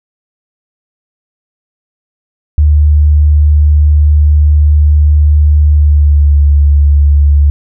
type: tone with pitch glide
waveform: sine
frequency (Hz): 74.6 to 72.18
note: D2 to D2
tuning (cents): +28 to -29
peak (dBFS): -3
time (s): 2.58-7.5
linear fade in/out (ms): 0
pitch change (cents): -57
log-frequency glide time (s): 5.69-6.39
effects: none